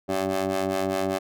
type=ring-modulated tone; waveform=20% pulse; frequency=95.3 Hz; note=G2; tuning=48 cents flat; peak=-16 dBFS; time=0.08-1.19 s; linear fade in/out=20 ms; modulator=479 Hz; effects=none